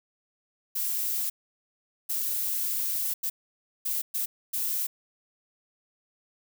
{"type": "noise bursts at uneven times", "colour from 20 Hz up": "violet", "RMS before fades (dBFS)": -29, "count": 6, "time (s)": [[0.75, 1.3], [2.09, 3.14], [3.23, 3.3], [3.85, 4.02], [4.14, 4.26], [4.53, 4.87]], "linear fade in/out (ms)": 10, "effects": []}